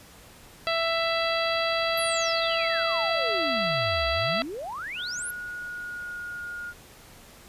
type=harmonic tone; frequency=663 Hz; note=E5; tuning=10 cents sharp; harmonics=1 / 2 / 3 / 4 / 5 / 6 / 7; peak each=-27 / -30 / -32 / -33 / -34 / -35 / -35 dBFS; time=0.67-4.42 s; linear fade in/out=0 ms
type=exponential two-way sweep; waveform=sine; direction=down then up; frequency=11840 to 61.74 to 11840 Hz; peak=-32 dBFS; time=1.97-5.31 s; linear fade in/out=5 ms; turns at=4.09 s
type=tone with pitch glide; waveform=sine; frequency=1449 to 1428.2 Hz; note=F#6 to F6; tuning=-37 to +38 cents; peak=-33 dBFS; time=4.95-6.74 s; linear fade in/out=50 ms; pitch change=-25 cents; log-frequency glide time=5.56-6.52 s
effects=pink hiss -50 dBFS RMS until 7.48 s + resampled to 32000 Hz